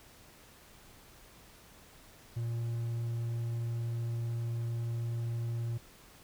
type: tone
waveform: triangle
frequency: 116.8 Hz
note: A#2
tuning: 4 cents sharp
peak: -30 dBFS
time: 2.36-5.78 s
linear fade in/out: 10 ms
effects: pink hiss -57 dBFS RMS until 6.23 s